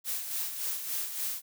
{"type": "noise with tremolo", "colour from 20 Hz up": "blue", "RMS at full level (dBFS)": -32, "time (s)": [0.04, 1.42], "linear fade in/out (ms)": 50, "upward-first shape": "sine", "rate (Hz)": 3.5, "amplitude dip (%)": 55, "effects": []}